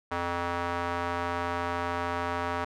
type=tone with band-pass filter; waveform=square; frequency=86.8 Hz; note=F2; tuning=10 cents flat; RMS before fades=-31 dBFS; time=0.11-2.65 s; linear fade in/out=10 ms; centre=1100 Hz; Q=1.3; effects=none